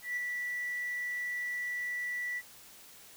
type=tone with ADSR envelope; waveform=sine; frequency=1960 Hz; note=B6; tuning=14 cents flat; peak=-28 dBFS; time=0.02-2.42 s; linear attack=150 ms; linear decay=5 ms; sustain=-4 dB; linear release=47 ms; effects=tanh soft clip ceiling -29 dBFS + white hiss -54 dBFS RMS until 3.16 s